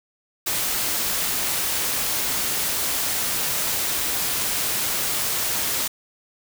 white noise, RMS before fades -24 dBFS, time 0.46-5.88 s, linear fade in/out 10 ms, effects none

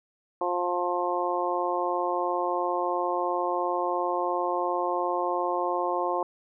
harmonic tone, 177.1 Hz, F3, 24 cents sharp, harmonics 2 / 3 / 4 / 5 / 6, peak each -31 / -31 / -31 / -31 / -31 dBFS, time 0.41-6.23 s, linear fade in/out 2 ms, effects none

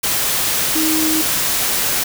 sine tone in noise, 315.1 Hz, D#4, 22 cents sharp, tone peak -17 dBFS, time 0.75-1.22 s, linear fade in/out 10 ms, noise white, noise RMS -18 dBFS, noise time 0.03-2.04 s, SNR -2 dB, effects none

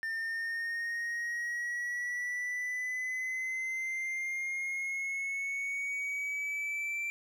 triangle exponential sweep, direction up, 1800 to 2349 Hz, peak -31 dBFS, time 0.03-7.1 s, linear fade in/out 0 ms, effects none

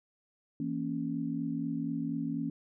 sine chord, A# diminished, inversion second, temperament equal, 164.81 / 233.1 / 277.2 Hz, E3 / A#3 / C#4, 0 / 0 / 0 cents, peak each -37 / -36 / -34 dBFS, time 0.6-2.5 s, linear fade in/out 2 ms, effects none

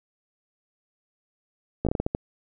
slowing click train, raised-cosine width 2 ms, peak -11 dBFS, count 8, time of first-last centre 1.85-2.149 s, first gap 16 ms, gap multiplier 1.32, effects none

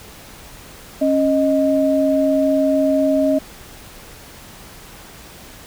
sine tone pair together, 273.9 / 622.3 Hz, C#4 / D#5, -21 / 0 cents, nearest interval octave + major second, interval 1421 cents, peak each -16 dBFS, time 1.01-3.39 s, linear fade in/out 10 ms, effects pink hiss -40 dBFS RMS until 5.66 s

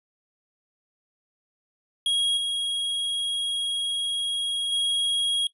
square tone with level steps, 3293 Hz, G#7, 15 cents flat, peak -21 / -25 / -22 dBFS, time 2.06-5.47 s, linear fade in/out 2 ms, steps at 2.37 / 4.72 s, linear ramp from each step 5 ms, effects noise-tail reverb RT60 0.1 s tail -18 dB re dry + resampled to 24000 Hz

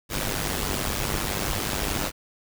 pink noise with amplitude modulation, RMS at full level -24 dBFS, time 0.09-2.12 s, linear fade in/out 50 ms, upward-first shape sine, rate 100 Hz, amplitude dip 80%, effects none

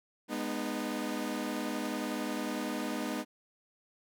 sawtooth chord, G# minor, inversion none, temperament equal with one note detuned, 207.7 / 246.9 / 306 Hz, G#3 / B3 / D#4, 0 / 0 / -29 cents, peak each -35 / -33 / -33 dBFS, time 0.28-3.25 s, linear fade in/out 50 ms, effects none

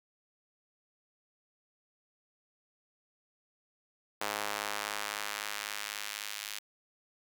sawtooth tone with high-pass filter sweep, 103.83 Hz, G#2, in tune, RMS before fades -38 dBFS, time 4.21-6.59 s, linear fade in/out 5 ms, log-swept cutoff 730 to 2700 Hz, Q 0.78, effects none

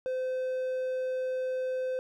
triangle tone, 514 Hz, C5, 31 cents flat, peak -27 dBFS, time 0.06-1.99 s, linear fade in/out 0 ms, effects none

